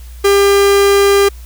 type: tone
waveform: 45% pulse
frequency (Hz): 400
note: G4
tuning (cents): +35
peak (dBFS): -7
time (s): 0.24-1.29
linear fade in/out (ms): 10
effects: added 60 Hz sine -29 dBFS peak until 1.45 s + white hiss -44 dBFS RMS until 1.45 s